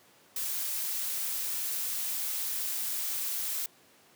blue noise, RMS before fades -33 dBFS, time 0.36-3.66 s, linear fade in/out 2 ms, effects pink hiss -60 dBFS RMS until 4.15 s + high-pass 200 Hz 12 dB/octave

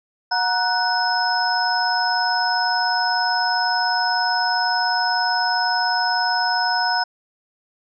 sine tone cluster, 732 / 941 / 1483 / 5180 Hz, F#5 / A#5 / F#6 / E8, -19 / +16 / +4 / -31 cents, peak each -23 dBFS, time 0.31-7.04 s, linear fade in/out 10 ms, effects none

